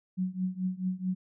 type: tone with tremolo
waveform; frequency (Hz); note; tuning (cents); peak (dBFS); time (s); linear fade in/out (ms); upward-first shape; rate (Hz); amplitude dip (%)
sine; 185; F#3; 0; -25; 0.17-1.15; 20; triangle; 4.6; 95
effects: none